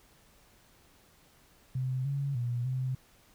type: tone with pitch steps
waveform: sine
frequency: 129.3 / 139.8 / 120.9 / 129.4 Hz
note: C3 / C#3 / B2 / C3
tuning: -20 / +15 / -36 / -19 cents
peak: -29 dBFS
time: 1.75-2.95 s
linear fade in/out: 5 ms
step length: 300 ms
effects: pink hiss -62 dBFS RMS until 3.34 s